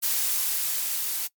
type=noise with level ramp; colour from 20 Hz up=blue; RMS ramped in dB=-24 to -29 dBFS; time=0.02-1.28 s; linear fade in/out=20 ms; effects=noise-tail reverb RT60 0.1 s tail -22 dB re dry + MP3 96 kbps